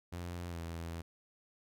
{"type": "tone with pitch glide", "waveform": "sawtooth", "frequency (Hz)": [87.31, 83.56], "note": ["F2", "E2"], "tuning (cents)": [0, 24], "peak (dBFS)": -36, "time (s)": [0.12, 1.02], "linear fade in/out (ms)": 10, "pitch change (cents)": -76, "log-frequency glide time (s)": [0.48, 0.58], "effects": []}